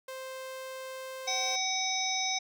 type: tone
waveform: sawtooth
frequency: 523.3 Hz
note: C5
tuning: in tune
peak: -35 dBFS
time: 0.08-1.56 s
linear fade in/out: 5 ms
type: harmonic tone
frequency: 756 Hz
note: F#5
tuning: 37 cents sharp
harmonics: 1 / 3 / 5 / 7 / 8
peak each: -35 / -35 / -35 / -35 / -35 dBFS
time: 1.27-2.39 s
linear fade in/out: 10 ms
effects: none